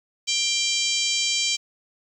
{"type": "harmonic tone with a mistuned harmonic", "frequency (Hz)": 789, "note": "G5", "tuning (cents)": 11, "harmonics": [3, 4, 5, 6, 7, 8, 9, 10], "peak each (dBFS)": [-29, -26, -30, -29, -30, -31, -30, -36], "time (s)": [0.27, 1.57], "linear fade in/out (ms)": 20, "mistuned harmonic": 6, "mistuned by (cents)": -18, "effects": ["9-bit"]}